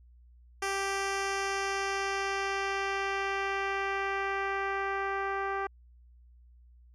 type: tone with low-pass filter sweep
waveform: 10% pulse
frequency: 392 Hz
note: G4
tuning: in tune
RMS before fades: -32 dBFS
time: 0.62-5.67 s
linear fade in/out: 5 ms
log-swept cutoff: 9000 to 1400 Hz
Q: 1
effects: added 60 Hz sine -54 dBFS peak until 6.94 s